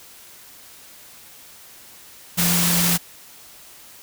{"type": "tone in noise", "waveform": "sine", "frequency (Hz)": 173.2, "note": "F3", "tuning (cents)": -14, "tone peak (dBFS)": -21, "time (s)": [2.37, 2.98], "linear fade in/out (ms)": 20, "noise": "white", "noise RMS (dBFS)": -20, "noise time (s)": [2.37, 2.98], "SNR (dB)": -4, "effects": ["white hiss -45 dBFS RMS until 4.02 s"]}